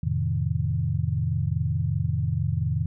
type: chord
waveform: sine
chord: F dominant seventh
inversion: none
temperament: equal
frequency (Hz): 87.31 / 110 / 130.81 / 155.56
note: F2 / A2 / C3 / Eb3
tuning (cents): 0 / 0 / 0 / 0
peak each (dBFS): -28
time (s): 0.03-2.86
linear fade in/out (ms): 5
effects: none